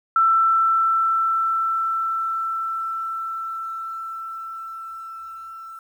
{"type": "tone with level ramp", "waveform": "sine", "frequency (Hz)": 1334, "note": "E6", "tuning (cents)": 20, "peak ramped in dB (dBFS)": [-13, -35], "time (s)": [0.16, 5.79], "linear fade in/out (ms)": 2, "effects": ["9-bit"]}